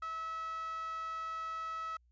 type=tone with band-pass filter; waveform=5% pulse; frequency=649 Hz; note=E5; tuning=27 cents flat; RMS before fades=-40 dBFS; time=0.02-1.97 s; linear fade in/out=5 ms; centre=1300 Hz; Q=6.7; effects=added 60 Hz sine -65 dBFS peak until 2.11 s + resampled to 16000 Hz